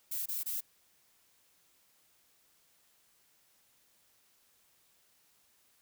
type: noise bursts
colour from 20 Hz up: violet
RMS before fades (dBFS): -36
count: 3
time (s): 0.11-0.608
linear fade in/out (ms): 10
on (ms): 150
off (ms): 24
effects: white hiss -69 dBFS RMS until 5.81 s